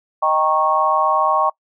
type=chord; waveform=sine; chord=Eb dominant seventh; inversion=none; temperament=equal with one note detuned; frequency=622.3 / 784 / 932.3 / 1097.9 Hz; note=Eb5 / G5 / Bb5 / Db6; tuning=0 / 0 / 0 / -17 cents; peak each=-21 / -20 / -21 / -17 dBFS; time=0.22-1.5 s; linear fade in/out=10 ms; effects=noise-tail reverb RT60 0.1 s tail -23 dB re dry